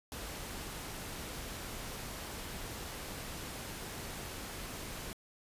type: noise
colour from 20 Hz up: pink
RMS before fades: -43 dBFS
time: 0.12-5.13 s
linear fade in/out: 0 ms
effects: resampled to 32000 Hz